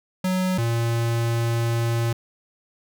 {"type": "tone pair in turn", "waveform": "square", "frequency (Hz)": [185.2, 116.38], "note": ["F#3", "A#2"], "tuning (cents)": [2, -2], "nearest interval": "minor sixth", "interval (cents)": 804, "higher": "first", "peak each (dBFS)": -21, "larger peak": "neither", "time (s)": [[0.24, 0.58], [0.58, 2.13]], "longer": "second", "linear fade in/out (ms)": 5, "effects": []}